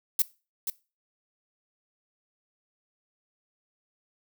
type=noise with echo; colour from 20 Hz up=violet; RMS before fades=-22 dBFS; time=0.19-0.22 s; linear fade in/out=2 ms; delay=480 ms; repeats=1; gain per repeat=-8 dB; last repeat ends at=0.7 s; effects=noise-tail reverb RT60 0.3 s tail -20 dB re dry